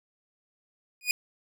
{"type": "tone with exponential growth", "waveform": "sawtooth", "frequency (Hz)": 2464, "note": "D#7", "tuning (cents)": -17, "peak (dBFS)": -15, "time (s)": [1.01, 1.11], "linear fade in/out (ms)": 1, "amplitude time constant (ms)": 21, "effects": []}